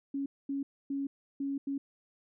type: tone bursts at uneven times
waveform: sine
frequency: 277.2 Hz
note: C#4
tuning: in tune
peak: -31 dBFS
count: 5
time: 0.14-0.26 / 0.49-0.63 / 0.9-1.07 / 1.4-1.58 / 1.67-1.78 s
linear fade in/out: 5 ms
effects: none